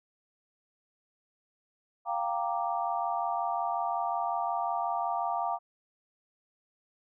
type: chord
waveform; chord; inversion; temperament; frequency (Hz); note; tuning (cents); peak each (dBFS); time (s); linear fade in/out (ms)
sine; G minor seventh; third; equal; 698.5 / 784 / 932.3 / 1174.7; F5 / G5 / Bb5 / D6; 0 / 0 / 0 / 0; -32 / -34 / -34 / -36; 2.05-5.59; 50
effects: none